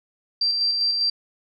sine tone with tremolo, 4707 Hz, D8, 3 cents sharp, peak -18 dBFS, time 0.41-1.1 s, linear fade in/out 5 ms, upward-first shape square, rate 5 Hz, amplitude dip 30%, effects none

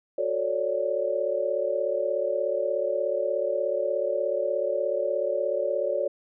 sine chord, D major seventh, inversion first, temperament just, 367.1 / 440.5 / 550.6 / 587.3 Hz, F#4 / A4 / C#5 / D5, -14 / +2 / -12 / 0 cents, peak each -33 / -32 / -27 / -28 dBFS, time 0.18-6.08 s, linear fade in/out 5 ms, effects none

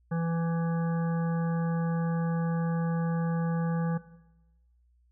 harmonic tone, 166.7 Hz, E3, 20 cents sharp, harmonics 1 / 3 / 5 / 7 / 9 / 10, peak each -27 / -37 / -41 / -44 / -46 / -47 dBFS, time 0.11-3.98 s, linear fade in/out 10 ms, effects noise-tail reverb RT60 1.0 s tail -17 dB re dry + added 60 Hz sine -62 dBFS peak until 5.11 s

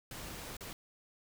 pink noise with dropouts, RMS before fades -45 dBFS, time 0.11-0.73 s, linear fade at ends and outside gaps 2 ms, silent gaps 0.568-0.607 s, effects none

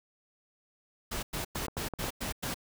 pink noise bursts, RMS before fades -35 dBFS, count 7, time 1.11-2.544 s, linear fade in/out 10 ms, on 120 ms, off 99 ms
clicks, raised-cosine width 1 ms, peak -22 dBFS, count 6, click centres 1.557 / 1.683 / 1.769 / 1.937 / 2.041 / 2.083 s
effects none

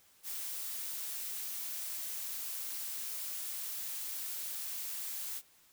blue noise, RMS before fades -40 dBFS, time 0.23-5.42 s, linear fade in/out 50 ms, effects white hiss -65 dBFS RMS until 5.72 s

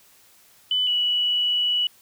sine tone pair in turn, 3000 / 2945 Hz, F#7 / F#7, +23 / -9 cents, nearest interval unison, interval 32 cents, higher first, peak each -19 dBFS, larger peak neither, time 0.71-0.87 / 0.87-1.87 s, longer second, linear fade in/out 2 ms, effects white hiss -55 dBFS RMS until 2.01 s

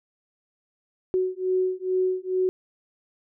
sine beating tone pair, 370 / 372.3 Hz, F#4 / F#4, 0 / +11 cents, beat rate 2.3 Hz, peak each -25 dBFS, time 1.14-2.49 s, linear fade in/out 0 ms, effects none

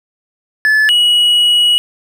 triangle tone pair in turn, 1730 / 2915 Hz, A6 / F#7, -30 / -26 cents, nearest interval major sixth, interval 904 cents, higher second, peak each -6 dBFS, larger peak neither, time 0.65-0.89 / 0.89-1.78 s, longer second, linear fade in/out 0 ms, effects none

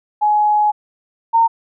sine tone pair in turn, 841 / 914.9 Hz, G#5 / A#5, +22 / -33 cents, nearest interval minor second, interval 145 cents, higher second, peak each -11 / -9 dBFS, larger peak second, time 0.21-0.72 / 1.33-1.48 s, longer first, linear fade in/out 20 ms, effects none

